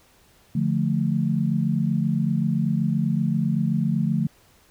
sine chord, D minor, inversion none, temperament equal, 146.83 / 174.61 / 220 Hz, D3 / F3 / A3, 0 / 0 / 0 cents, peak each -24 dBFS, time 0.55-4.27 s, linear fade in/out 5 ms, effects pink hiss -57 dBFS RMS until 4.7 s

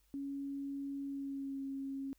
sine tone with pitch glide, 278.2 to 272.2 Hz, C#4 to C#4, +6 to -31 cents, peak -38 dBFS, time 0.14-2.13 s, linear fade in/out 0 ms, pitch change -37 cents, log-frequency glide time 1.06-1.63 s, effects added 50 Hz sine -70 dBFS peak until 2.18 s + white hiss -75 dBFS RMS until 2.18 s

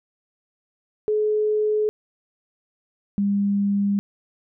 sine tone pair in turn, 425.8 / 201 Hz, G#4 / G3, +43 / +44 cents, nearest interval octave + minor second, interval 1299 cents, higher first, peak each -18 dBFS, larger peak neither, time 1.08-1.89 / 3.18-3.99 s, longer neither, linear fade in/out 0 ms, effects none

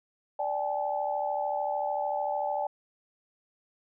sine chord, D suspended fourth, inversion none, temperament equal with one note detuned, 587.3 / 784 / 857.4 Hz, D5 / G5 / A5, 0 / 0 / -45 cents, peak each -32 dBFS, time 0.39-2.67 s, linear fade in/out 5 ms, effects none

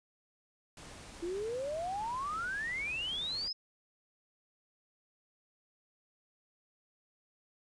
pink noise, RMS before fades -50 dBFS, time 0.77-3.48 s, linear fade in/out 2 ms
sine exponential sweep, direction up, 332.6 to 5210 Hz, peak -34 dBFS, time 1.22-3.53 s, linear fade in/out 10 ms
effects resampled to 22050 Hz

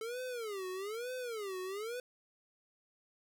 square tone with vibrato, 433.7 Hz, A4, 25 cents flat, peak -39 dBFS, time 0.01-2 s, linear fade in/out 2 ms, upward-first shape sine, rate 1.1 Hz, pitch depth 280 cents each way, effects none

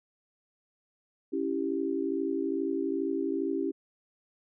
sine chord, C# diminished, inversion none, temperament equal, 277.2 / 329.6 / 392 Hz, C#4 / E4 / G4, 0 / 0 / 0 cents, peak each -32 dBFS, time 1.32-3.72 s, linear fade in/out 20 ms, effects none

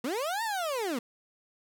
30% pulse linear two-way sweep, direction up then down, 220 to 932.3 to 220 Hz, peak -27 dBFS, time 0.04-0.99 s, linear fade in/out 5 ms, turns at 0.43 s, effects none

